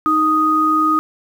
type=tone pair together; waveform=sine; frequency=311.1 / 1244.5 Hz; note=D#4 / D#6; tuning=0 / 0 cents; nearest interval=2 octaves; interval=2400 cents; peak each=-18 / -13 dBFS; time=0.06-0.99 s; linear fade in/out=0 ms; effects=7-bit